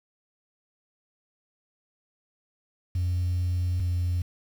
sine tone pair in turn, 89.1 / 88.23 Hz, F2 / F2, +35 / +18 cents, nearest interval unison, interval 17 cents, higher first, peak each -22 dBFS, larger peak neither, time 2.95-3.8 / 3.8-4.22 s, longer first, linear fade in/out 5 ms, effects tanh soft clip ceiling -20 dBFS + 8-bit

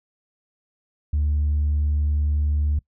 triangle tone with tanh clipping, 74.1 Hz, D2, 16 cents sharp, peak -19 dBFS, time 1.13-2.79 s, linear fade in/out 5 ms, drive 6 dB, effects noise-tail reverb RT60 0.1 s tail -22 dB re dry

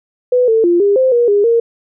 sine tone with pitch steps, 497.4 / 447.2 / 346.9 / 403.8 / 520 / 477.5 / 408.1 / 464.5 Hz, B4 / A4 / F4 / G#4 / C5 / A#4 / G#4 / A#4, +12 / +28 / -12 / -49 / -11 / +42 / -30 / -6 cents, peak -8 dBFS, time 0.32-1.6 s, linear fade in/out 5 ms, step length 160 ms, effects none

